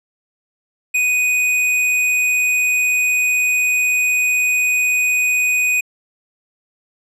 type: tone with hard clipping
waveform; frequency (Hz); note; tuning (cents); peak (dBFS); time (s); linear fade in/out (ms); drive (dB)
triangle; 2489; D#7; 0; -15; 0.94-5.81; 10; 18
effects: low-pass 12000 Hz 12 dB/octave